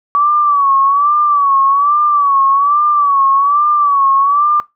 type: tone with vibrato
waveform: sine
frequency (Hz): 1141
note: C#6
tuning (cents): +50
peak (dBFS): -8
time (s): 0.15-4.6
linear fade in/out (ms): 0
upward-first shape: sine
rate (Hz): 1.2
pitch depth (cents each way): 83
effects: noise-tail reverb RT60 0.2 s tail -21 dB re dry